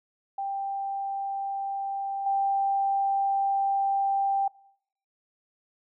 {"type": "tone with level steps", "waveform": "sine", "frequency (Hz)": 788, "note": "G5", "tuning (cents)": 9, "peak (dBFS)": [-28, -22], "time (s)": [0.38, 4.48], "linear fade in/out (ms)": 5, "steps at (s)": 2.26, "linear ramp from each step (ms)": 5, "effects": ["noise-tail reverb RT60 0.7 s tail -23 dB re dry"]}